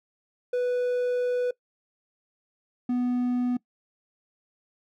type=tone pair in turn; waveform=triangle; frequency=493.9 / 246.9 Hz; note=B4 / B3; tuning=0 / 0 cents; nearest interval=octave; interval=1200 cents; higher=first; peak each=-21 dBFS; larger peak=neither; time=0.53-1.51 / 2.89-3.57 s; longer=first; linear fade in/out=5 ms; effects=noise-tail reverb RT60 0.1 s tail -21 dB re dry